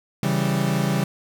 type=chord; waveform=40% pulse; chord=C# diminished; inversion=none; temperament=equal; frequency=138.59 / 164.81 / 196 Hz; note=C#3 / E3 / G3; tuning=0 / 0 / 0 cents; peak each=-23 / -24 / -23 dBFS; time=0.23-1.04 s; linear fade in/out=2 ms; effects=none